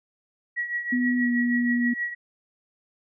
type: tone with tremolo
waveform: sine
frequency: 1920 Hz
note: B6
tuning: 49 cents flat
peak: -23 dBFS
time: 0.56-2.15 s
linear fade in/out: 20 ms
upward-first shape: triangle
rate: 6.3 Hz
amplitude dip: 75%
type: tone with pitch glide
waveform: sine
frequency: 247.9 to 241.8 Hz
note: B3 to B3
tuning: +7 to -36 cents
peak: -21 dBFS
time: 0.92-1.94 s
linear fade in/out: 10 ms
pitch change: -43 cents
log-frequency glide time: 1.18-1.31 s
effects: none